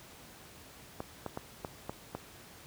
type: clicks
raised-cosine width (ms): 1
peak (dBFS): -22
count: 6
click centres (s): 1.004 / 1.263 / 1.374 / 1.648 / 1.895 / 2.15
effects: pink hiss -53 dBFS RMS until 2.66 s + high-pass 60 Hz 12 dB/octave